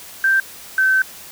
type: tone pair in turn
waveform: sine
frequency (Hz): 1569 / 1539.4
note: G6 / G6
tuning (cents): +1 / -32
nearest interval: unison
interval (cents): 33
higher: first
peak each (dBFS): -12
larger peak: neither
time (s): 0.24-0.4 / 0.78-1.02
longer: second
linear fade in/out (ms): 2
effects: white hiss -38 dBFS RMS until 1.31 s